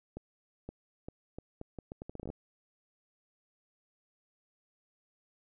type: accelerating click train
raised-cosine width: 2 ms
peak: -28 dBFS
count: 16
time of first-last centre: 0.17-2.301 s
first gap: 520 ms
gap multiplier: 0.76
effects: none